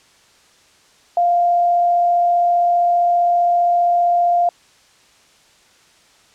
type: tone with frequency modulation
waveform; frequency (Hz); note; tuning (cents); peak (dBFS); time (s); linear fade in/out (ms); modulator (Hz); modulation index
sine; 698.5; F5; 0; -12; 1.17-4.49; 2; 35.2; 0.22
effects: white hiss -52 dBFS RMS until 6.34 s + low-pass 7000 Hz 12 dB/octave